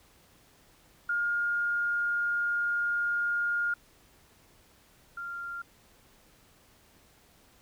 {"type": "tone pair in turn", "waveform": "sine", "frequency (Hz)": [1417, 1391.9], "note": ["F6", "F6"], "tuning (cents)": [25, -6], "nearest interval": "unison", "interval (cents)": 31, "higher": "first", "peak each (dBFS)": [-26, -35], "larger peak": "first", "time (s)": [[1.09, 3.74], [5.17, 5.62]], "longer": "first", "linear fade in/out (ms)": 5, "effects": ["pink hiss -61 dBFS RMS until 7.61 s"]}